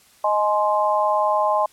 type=chord; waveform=sine; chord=Ab major; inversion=second; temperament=equal with one note detuned; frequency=622.3 / 842.7 / 1046.5 Hz; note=Eb5 / Ab5 / C6; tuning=0 / +25 / 0 cents; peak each=-21 dBFS; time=0.24-1.66 s; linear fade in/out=5 ms; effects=white hiss -54 dBFS RMS until 1.72 s + low-pass 12000 Hz 12 dB/octave